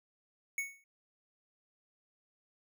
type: tone with exponential decay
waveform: square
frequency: 2217 Hz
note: C#7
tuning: in tune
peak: -31 dBFS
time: 0.58-0.84 s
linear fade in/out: 2 ms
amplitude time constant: 55 ms
effects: none